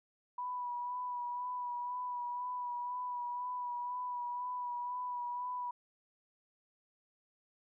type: tone with vibrato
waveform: sine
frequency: 982 Hz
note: B5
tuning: 10 cents flat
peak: -36 dBFS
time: 0.38-5.71 s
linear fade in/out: 5 ms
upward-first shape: sine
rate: 2 Hz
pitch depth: 24 cents each way
effects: none